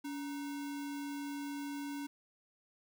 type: tone with sample-and-hold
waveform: sine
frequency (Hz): 284.4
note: C#4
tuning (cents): +45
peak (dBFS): -38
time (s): 0.04-2.07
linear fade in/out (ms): 10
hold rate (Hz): 1225
effects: none